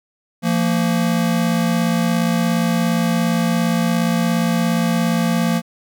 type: tone pair together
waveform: square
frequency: 171.97 / 229.2 Hz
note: F3 / A#3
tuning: -26 / -29 cents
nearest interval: perfect fourth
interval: 497 cents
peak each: -19 dBFS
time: 0.42-5.62 s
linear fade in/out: 50 ms
effects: none